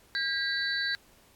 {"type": "tone cluster", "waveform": "sine", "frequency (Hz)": [1613, 1949, 3969, 4520], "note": ["G6", "B6", "B7", "C#8"], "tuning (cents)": [49, -23, 8, 33], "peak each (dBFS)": [-30, -37, -33, -36], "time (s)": [0.15, 0.95], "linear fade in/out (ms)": 0, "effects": ["pink hiss -60 dBFS RMS until 1.35 s", "AAC 64 kbps"]}